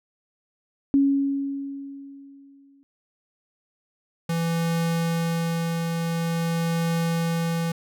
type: tone with exponential decay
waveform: sine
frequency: 277.2 Hz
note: C#4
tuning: in tune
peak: -14 dBFS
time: 0.94-2.83 s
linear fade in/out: 0 ms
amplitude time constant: 410 ms
type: tone with tremolo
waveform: square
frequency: 166.7 Hz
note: E3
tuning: 20 cents sharp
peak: -22 dBFS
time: 4.29-7.72 s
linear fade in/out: 5 ms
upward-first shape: triangle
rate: 0.47 Hz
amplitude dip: 30%
effects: none